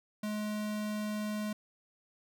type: tone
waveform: square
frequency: 211.3 Hz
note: G#3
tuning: 30 cents sharp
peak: -34 dBFS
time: 0.23-1.53 s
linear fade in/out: 5 ms
effects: none